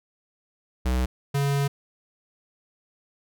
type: tone pair in turn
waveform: square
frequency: 63 / 140.53 Hz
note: B1 / C#3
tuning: +35 / +24 cents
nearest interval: octave + major second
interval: 1389 cents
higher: second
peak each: -22 dBFS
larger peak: neither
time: 0.85-1.06 / 1.34-1.68 s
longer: second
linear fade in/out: 10 ms
effects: none